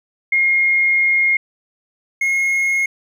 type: tone pair in turn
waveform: sine / triangle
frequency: 2140 / 2157 Hz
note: C7 / C#7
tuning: +38 / -48 cents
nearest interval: unison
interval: 14 cents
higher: second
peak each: -12 / -13 dBFS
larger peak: first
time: 0.32-1.37 / 2.21-2.86 s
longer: first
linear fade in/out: 5 ms
effects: none